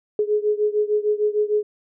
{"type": "beating tone pair", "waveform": "sine", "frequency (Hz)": [418.5, 425.1], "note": ["G#4", "G#4"], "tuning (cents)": [13, 40], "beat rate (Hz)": 6.6, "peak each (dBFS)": [-20, -22], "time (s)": [0.19, 1.63], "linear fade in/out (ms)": 2, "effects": []}